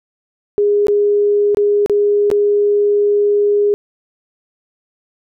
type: tone with dropouts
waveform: sine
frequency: 411.1 Hz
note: G#4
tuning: 18 cents flat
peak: -10 dBFS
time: 0.58-3.74 s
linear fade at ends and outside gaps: 0 ms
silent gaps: 0.869-0.883 / 1.547-1.571 / 1.861-1.897 / 2.302-2.314 s
effects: none